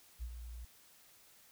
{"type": "tone with ADSR envelope", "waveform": "sine", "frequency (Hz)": 59, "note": "A#1", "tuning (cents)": 22, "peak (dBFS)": -37, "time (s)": [0.19, 0.65], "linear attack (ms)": 35, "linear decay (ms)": 67, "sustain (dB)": -7, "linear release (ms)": 3, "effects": ["white hiss -63 dBFS RMS until 1.51 s"]}